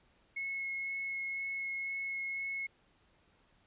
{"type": "tone with vibrato", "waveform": "sine", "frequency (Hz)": 2179, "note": "C#7", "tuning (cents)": -30, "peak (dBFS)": -35, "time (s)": [0.36, 2.67], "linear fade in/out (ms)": 10, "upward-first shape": "sine", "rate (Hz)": 2, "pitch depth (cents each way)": 8, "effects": ["pink hiss -69 dBFS RMS until 3.66 s", "resampled to 8000 Hz"]}